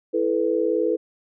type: chord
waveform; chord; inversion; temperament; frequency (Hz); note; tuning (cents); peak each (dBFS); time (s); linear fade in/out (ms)
sine; E suspended fourth; none; equal with one note detuned; 329.6 / 434.4 / 493.9; E4 / A4 / B4; 0 / -22 / 0; -24 / -23 / -23; 0.13-0.97; 20
effects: none